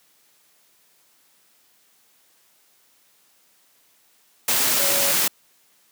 sine tone in noise, 560 Hz, C#5, 18 cents sharp, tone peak -28 dBFS, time 4.79-5.12 s, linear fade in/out 5 ms, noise white, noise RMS -20 dBFS, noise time 4.48-5.28 s, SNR -11 dB, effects white hiss -60 dBFS RMS until 5.91 s + high-pass 150 Hz 12 dB/octave

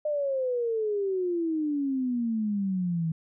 sine exponential sweep, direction down, 609 to 159 Hz, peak -25 dBFS, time 0.05-3.12 s, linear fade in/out 5 ms, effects none

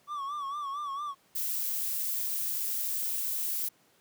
triangle tone with vibrato, 1141 Hz, C#6, 50 cents sharp, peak -31 dBFS, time 0.07-1.15 s, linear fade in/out 50 ms, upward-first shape sine, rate 4.4 Hz, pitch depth 83 cents each way
violet noise, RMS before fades -32 dBFS, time 1.35-3.69 s, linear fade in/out 10 ms
effects pink hiss -65 dBFS RMS until 4 s + high-pass 150 Hz 12 dB/octave

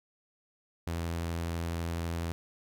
sawtooth tone with vibrato, 84 Hz, E2, 33 cents sharp, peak -28 dBFS, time 0.87-2.32 s, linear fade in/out 0 ms, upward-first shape sine, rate 12 Hz, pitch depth 16 cents each way, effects none

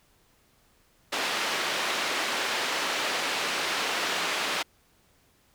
white band-pass noise, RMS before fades -29 dBFS, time 1.12-4.63 s, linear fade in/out 10 ms, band 310 to 3300 Hz, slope 12 dB/octave, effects pink hiss -64 dBFS RMS until 5.54 s

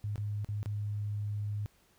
sine tone with dropouts, 103.8 Hz, G#2, in tune, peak -32 dBFS, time 0.04-1.66 s, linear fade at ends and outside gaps 0 ms, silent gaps 0.158-0.179 / 0.446-0.488 / 0.63-0.659 s, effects pink hiss -67 dBFS RMS until 1.98 s

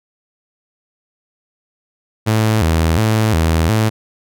sawtooth tone with vibrato, 94.3 Hz, F#2, 33 cents sharp, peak -8 dBFS, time 2.26-3.9 s, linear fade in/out 20 ms, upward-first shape square, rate 1.4 Hz, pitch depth 260 cents each way, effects none

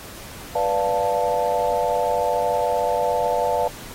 sine chord, B half-diminished seventh, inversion none, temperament equal, 493.9 / 587.3 / 698.5 / 880 Hz, B4 / D5 / F5 / A5, 0 / 0 / 0 / 0 cents, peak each -24 dBFS, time 0.55-3.68 s, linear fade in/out 5 ms, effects pink hiss -39 dBFS RMS until 3.94 s + AAC 48 kbps

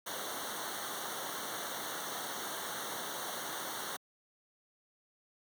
pink noise with comb filter, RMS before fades -40 dBFS, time 0.06-3.97 s, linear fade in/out 10 ms, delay 0.4 ms, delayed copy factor -0.95, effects high-pass 150 Hz 12 dB/octave

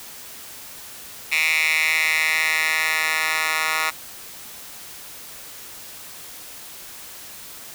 10% pulse tone with high-pass filter sweep, 157.8 Hz, D#3, 25 cents sharp, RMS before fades -21 dBFS, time 1.31-3.91 s, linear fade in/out 20 ms, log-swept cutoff 2300 to 1500 Hz, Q 4.4, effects white hiss -39 dBFS RMS until 7.74 s

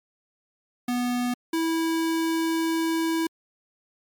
square tone pair in turn, 245.4 / 326.9 Hz, B3 / E4, -11 / -14 cents, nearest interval perfect fourth, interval 497 cents, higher second, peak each -24 / -23 dBFS, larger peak second, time 0.88-1.34 / 1.53-3.27 s, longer second, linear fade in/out 5 ms, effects MP3 96 kbps

